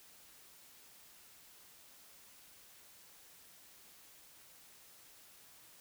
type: silence
effects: white hiss -60 dBFS RMS until 5.8 s